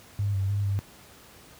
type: tone with pitch steps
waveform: sine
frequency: 101.4 / 97 / 101.1 / 99.3 Hz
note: G#2 / G2 / G#2 / G2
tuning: -41 / -18 / -46 / +23 cents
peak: -23 dBFS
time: 0.19-0.79 s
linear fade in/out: 0 ms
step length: 150 ms
effects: pink hiss -51 dBFS RMS until 1.59 s + high-pass 60 Hz 12 dB/octave